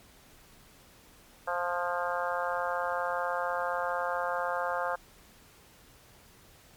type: harmonic tone with a mistuned harmonic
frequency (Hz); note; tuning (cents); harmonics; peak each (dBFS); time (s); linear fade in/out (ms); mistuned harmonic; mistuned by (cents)
175.7; F3; +11; 3 / 4 / 5 / 6 / 7 / 8 / 9; -34 / -35 / -36 / -37 / -37 / -38 / -39; 1.47-4.96; 10; 9; +19
effects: pink hiss -57 dBFS RMS until 6.76 s + MP3 96 kbps